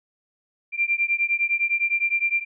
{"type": "beating tone pair", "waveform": "sine", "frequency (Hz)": [2368, 2377.8], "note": ["D7", "D7"], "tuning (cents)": [14, 21], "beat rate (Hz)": 9.8, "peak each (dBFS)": [-23, -23], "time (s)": [0.72, 2.45], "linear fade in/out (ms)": 50, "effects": []}